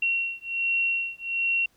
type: beating tone pair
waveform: sine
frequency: 2734 / 2735.3 Hz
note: F7 / F7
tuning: -37 / -37 cents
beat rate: 1.3 Hz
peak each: -27 dBFS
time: 0.02-1.66 s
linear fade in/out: 5 ms
effects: pink hiss -65 dBFS RMS until 1.76 s